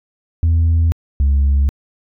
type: tone pair in turn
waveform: sine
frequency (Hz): 82.41 / 69.56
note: E2 / C#2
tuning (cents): 0 / +7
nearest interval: minor third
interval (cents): 293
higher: first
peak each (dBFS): -8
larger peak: neither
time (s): 0.43-0.92 / 1.2-1.69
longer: neither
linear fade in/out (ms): 0
effects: tanh soft clip ceiling -9 dBFS